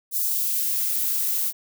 violet noise with high-pass filter sweep, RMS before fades -24 dBFS, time 0.11-1.53 s, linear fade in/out 50 ms, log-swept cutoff 5900 to 280 Hz, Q 0.9, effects none

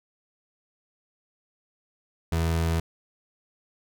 30% pulse tone, 82.41 Hz, E2, in tune, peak -20 dBFS, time 2.32-2.8 s, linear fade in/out 5 ms, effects none

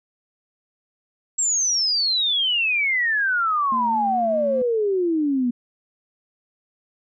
sine exponential sweep, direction down, 7670 to 236.7 Hz, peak -18 dBFS, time 1.38-5.51 s, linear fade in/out 10 ms
triangle tone with vibrato, 226.6 Hz, A#3, 49 cents flat, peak -26 dBFS, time 3.72-4.62 s, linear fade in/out 2 ms, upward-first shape sine, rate 4.9 Hz, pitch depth 40 cents each way
effects none

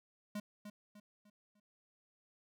square tone with echo, 207.7 Hz, G#3, in tune, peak -39 dBFS, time 0.35-0.4 s, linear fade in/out 5 ms, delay 300 ms, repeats 4, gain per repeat -8 dB, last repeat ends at 1.6 s, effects none

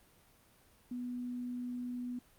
sine tone, 246.1 Hz, B3, 6 cents flat, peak -37 dBFS, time 0.91-2.19 s, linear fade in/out 5 ms, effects pink hiss -65 dBFS RMS until 2.38 s + Opus 32 kbps

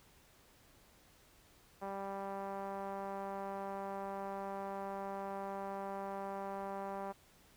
5% pulse tone with low-pass filter, 196.4 Hz, G3, 4 cents sharp, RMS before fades -42 dBFS, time 1.81-7.13 s, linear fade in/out 20 ms, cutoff 820 Hz, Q 1.7, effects pink hiss -65 dBFS RMS until 7.56 s

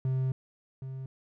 triangle tone pair in turn, 130.81 / 132.25 Hz, C3 / C3, 0 / +19 cents, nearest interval unison, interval 19 cents, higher second, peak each -24 / -34 dBFS, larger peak first, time 0.05-0.32 / 0.82-1.06 s, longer first, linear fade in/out 2 ms, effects none

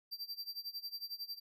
square tone with tremolo, 4699 Hz, D8, in tune, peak -39 dBFS, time 0.11-1.4 s, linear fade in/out 20 ms, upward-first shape sine, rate 11 Hz, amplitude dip 90%, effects none

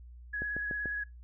sine tone with vibrato, 1675 Hz, G#6, 14 cents sharp, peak -32 dBFS, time 0.33-1.04 s, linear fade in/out 10 ms, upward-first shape square, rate 17 Hz, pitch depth 12 cents each way
click train, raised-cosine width 2 ms, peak -26 dBFS, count 4, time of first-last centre 0.42-0.857 s, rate 6.86 Hz
effects noise-tail reverb RT60 0.2 s tail -22 dB re dry + added 60 Hz sine -47 dBFS peak until 1.23 s

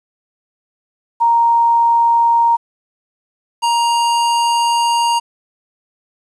sine / square tone pair in turn, 932.3 / 938.2 Hz, A#5 / A#5, 0 / +11 cents, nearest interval unison, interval 11 cents, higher second, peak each -9 / -13 dBFS, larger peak first, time 1.2-2.57 / 3.62-5.2 s, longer second, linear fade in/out 20 ms, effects resampled to 22050 Hz + 8-bit

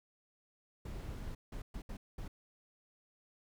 brown noise bursts at uneven times, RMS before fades -43 dBFS, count 5, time 0.85-1.35 / 1.52-1.62 / 1.74-1.82 / 1.89-1.97 / 2.18-2.28 s, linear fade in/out 5 ms, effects none

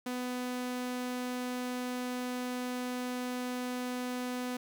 sawtooth tone, 249.3 Hz, B3, 16 cents sharp, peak -30 dBFS, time 0.06-4.57 s, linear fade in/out 5 ms, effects 11-bit

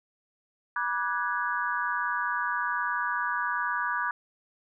sine chord, G# half-diminished seventh, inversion first, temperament equal with one note detuned, 970.2 / 1174.7 / 1480 / 1661.2 Hz, B5 / D6 / F#6 / G#6, -31 / 0 / 0 / 0 cents, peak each -32 dBFS, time 0.76-4.11 s, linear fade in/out 2 ms, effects none

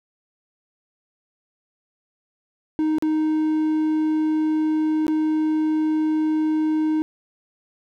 triangle tone with dropouts, 311.1 Hz, D#4, in tune, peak -16 dBFS, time 2.79-7.02 s, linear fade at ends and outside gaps 0 ms, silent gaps 2.984-3.024 / 5.067-5.081 s, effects none

